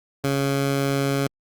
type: tone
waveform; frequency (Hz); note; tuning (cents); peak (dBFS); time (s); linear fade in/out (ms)
15% pulse; 138.59; C#3; 0; -14; 0.24-1.27; 2
effects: Opus 48 kbps